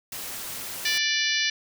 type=noise; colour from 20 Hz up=white; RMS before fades=-35 dBFS; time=0.12-0.98 s; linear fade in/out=2 ms
type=harmonic tone; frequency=587.3 Hz; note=D5; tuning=in tune; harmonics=3 / 4 / 5 / 6 / 7 / 8 / 9 / 10; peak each=-28 / -29 / -30 / -31 / -31 / -32 / -33 / -33 dBFS; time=0.85-1.5 s; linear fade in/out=5 ms
effects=none

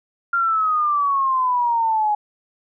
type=exponential sweep; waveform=sine; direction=down; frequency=1396.9 to 830.6 Hz; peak=-16 dBFS; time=0.33-2.15 s; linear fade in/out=5 ms; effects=none

